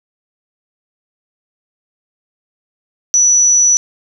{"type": "tone", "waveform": "sine", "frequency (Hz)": 5920, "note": "F#8", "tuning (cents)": 0, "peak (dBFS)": -7, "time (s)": [3.14, 3.77], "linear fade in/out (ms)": 0, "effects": []}